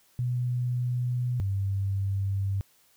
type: tone pair in turn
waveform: sine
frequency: 123.47 / 98 Hz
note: B2 / G2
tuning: 0 / 0 cents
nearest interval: major third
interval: 400 cents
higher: first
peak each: -25 dBFS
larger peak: neither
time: 0.19-1.4 / 1.4-2.61 s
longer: neither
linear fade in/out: 0 ms
effects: white hiss -63 dBFS RMS until 2.96 s